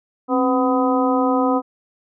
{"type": "harmonic tone with a mistuned harmonic", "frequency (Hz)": 251.3, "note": "B3", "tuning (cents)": 30, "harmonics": [1, 2, 3, 4, 5], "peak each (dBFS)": [-18, -21, -23, -24, -25], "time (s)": [0.28, 1.62], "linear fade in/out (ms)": 50, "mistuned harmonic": 1, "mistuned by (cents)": 100, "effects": []}